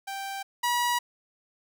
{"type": "tone pair in turn", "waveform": "sawtooth", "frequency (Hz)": [784, 966.1], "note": ["G5", "B5"], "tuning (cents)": [0, -38], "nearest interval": "major third", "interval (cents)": 362, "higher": "second", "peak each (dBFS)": [-29, -20], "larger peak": "second", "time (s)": [[0.07, 0.43], [0.63, 0.99]], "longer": "neither", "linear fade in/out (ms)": 10, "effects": []}